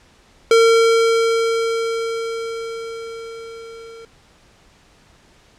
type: tone with level ramp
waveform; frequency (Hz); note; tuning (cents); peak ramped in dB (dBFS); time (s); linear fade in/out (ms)
square; 456.4; A#4; -37; -9 to -37; 0.51-4.05; 2
effects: pink hiss -52 dBFS RMS until 5.58 s + low-pass 7000 Hz 12 dB/octave